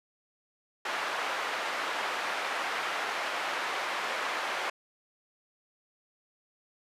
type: band-pass noise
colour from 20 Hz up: white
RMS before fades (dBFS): -33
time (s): 0.85-4.7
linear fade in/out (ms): 5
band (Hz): 580 to 1800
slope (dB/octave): 12
effects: resampled to 32000 Hz